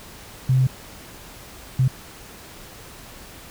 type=tone bursts at uneven times; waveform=sine; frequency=130 Hz; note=C3; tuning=11 cents flat; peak=-14 dBFS; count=2; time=0.49-0.67 / 1.79-1.88 s; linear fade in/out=5 ms; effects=pink hiss -42 dBFS RMS until 3.5 s